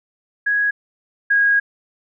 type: tone pair in turn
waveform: sine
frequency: 1661.2 / 1641.2 Hz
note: G#6 / G#6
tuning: 0 / -21 cents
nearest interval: unison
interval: 21 cents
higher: first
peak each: -15 / -12 dBFS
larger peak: second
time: 0.46-0.71 / 1.3-1.6 s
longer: second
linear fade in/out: 10 ms
effects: none